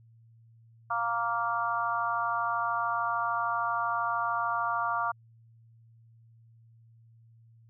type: harmonic tone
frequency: 233.1 Hz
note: A#3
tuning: in tune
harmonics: 3 / 4 / 5 / 6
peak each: -34 / -33 / -30 / -34 dBFS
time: 0.9-5.12 s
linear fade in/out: 10 ms
effects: added 114 Hz sine -55 dBFS peak until 7.69 s